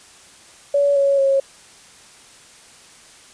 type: tone with pitch steps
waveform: sine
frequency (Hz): 568 / 556.6 / 545.5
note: C#5 / C#5 / C#5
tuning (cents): +42 / +7 / -28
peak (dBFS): -13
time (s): 0.74-1.4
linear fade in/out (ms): 5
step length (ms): 220
effects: white hiss -46 dBFS RMS until 3.33 s + resampled to 22050 Hz